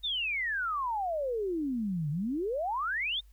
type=exponential two-way sweep; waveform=sine; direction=down then up; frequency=3731 to 141.2 to 3731 Hz; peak=-29 dBFS; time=0.03-3.21 s; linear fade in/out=20 ms; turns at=2.1 s; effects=added 50 Hz sine -53 dBFS peak until 3.32 s + white hiss -71 dBFS RMS until 3.32 s